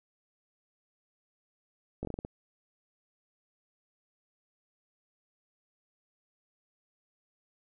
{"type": "slowing click train", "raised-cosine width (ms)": 2, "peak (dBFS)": -23, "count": 7, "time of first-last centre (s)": [2.03, 2.249], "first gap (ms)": 19, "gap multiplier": 1.26, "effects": []}